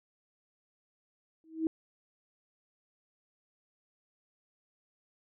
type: tone with exponential growth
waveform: sine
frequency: 321 Hz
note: E4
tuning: 46 cents flat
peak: -23 dBFS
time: 1.44-1.67 s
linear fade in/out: 1 ms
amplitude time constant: 50 ms
effects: none